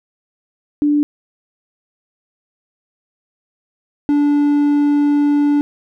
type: tone pair in turn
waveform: sine / triangle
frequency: 293.7 / 290.5 Hz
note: D4 / D4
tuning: 0 / -19 cents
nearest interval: unison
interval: 19 cents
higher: first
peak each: -11 / -9 dBFS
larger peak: second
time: 0.82-1.03 / 4.09-5.61 s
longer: second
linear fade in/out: 0 ms
effects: none